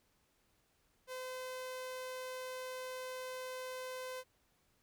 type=tone; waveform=sawtooth; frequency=512 Hz; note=C5; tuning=38 cents flat; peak=-38 dBFS; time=1.07-4.24 s; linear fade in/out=50 ms; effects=pink hiss -75 dBFS RMS until 4.82 s